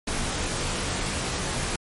pink noise with comb filter, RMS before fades -28 dBFS, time 0.07-1.76 s, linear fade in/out 5 ms, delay 19 ms, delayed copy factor -0.7, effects MP3 48 kbps

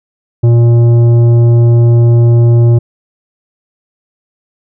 sine tone with tanh clipping, 117.9 Hz, A#2, 20 cents sharp, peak -5 dBFS, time 0.43-2.79 s, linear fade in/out 10 ms, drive 10 dB, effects none

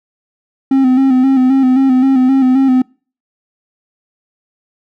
triangle tone with vibrato, 262 Hz, C4, 2 cents sharp, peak -5 dBFS, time 0.71-2.82 s, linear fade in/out 5 ms, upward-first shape square, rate 3.8 Hz, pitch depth 43 cents each way, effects noise-tail reverb RT60 0.4 s tail -26 dB re dry

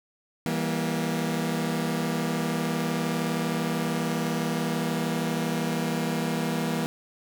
sawtooth chord, E diminished, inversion none, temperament just, 164.81 / 197.78 / 237.3 Hz, E3 / G3 / Bb3, 0 / +16 / +31 cents, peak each -25 / -29 / -25 dBFS, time 0.46-6.86 s, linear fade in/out 0 ms, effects none

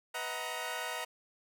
15% pulse chord, B major seventh, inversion none, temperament equal with one note detuned, 493.9 / 633.9 / 740 / 932.3 Hz, B4 / D#5 / F#5 / A#5, 0 / +32 / 0 / 0 cents, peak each -37 / -35 / -36 / -34 dBFS, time 0.14-1.05 s, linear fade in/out 10 ms, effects none

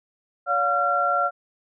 sine tone cluster, 570 / 712 / 1369 Hz, C#5 / F5 / F6, +48 / +33 / -35 cents, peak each -27 / -24 / -21 dBFS, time 0.46-1.31 s, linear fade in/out 50 ms, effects none

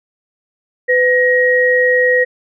sine tone pair together, 501.4 / 1889 Hz, B4 / A#6, +26 / +22 cents, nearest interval octave + major seventh, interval 2296 cents, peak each -12 dBFS, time 0.88-2.25 s, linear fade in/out 20 ms, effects none

